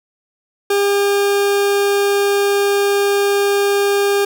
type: tone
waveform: 40% pulse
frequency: 402.5 Hz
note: G4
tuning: 46 cents sharp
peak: -12 dBFS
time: 0.7-4.25 s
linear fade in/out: 5 ms
effects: none